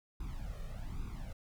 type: noise with flanger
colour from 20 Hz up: brown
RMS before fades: -41 dBFS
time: 0.2-1.33 s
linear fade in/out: 5 ms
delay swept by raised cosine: 0.8 to 1.66 ms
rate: 1.2 Hz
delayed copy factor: +1
effects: none